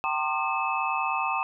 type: tone cluster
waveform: sine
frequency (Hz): 774 / 910 / 1060 / 1209 / 2598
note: G5 / A#5 / C6 / D6 / E7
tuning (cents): -22 / -42 / +22 / +50 / -26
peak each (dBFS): -31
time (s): 0.04-1.43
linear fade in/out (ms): 0
effects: none